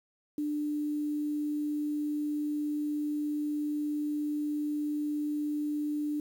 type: tone with quantisation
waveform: sine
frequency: 297.2 Hz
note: D4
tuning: 21 cents sharp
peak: -29 dBFS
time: 0.38-6.2 s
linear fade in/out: 2 ms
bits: 9
effects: none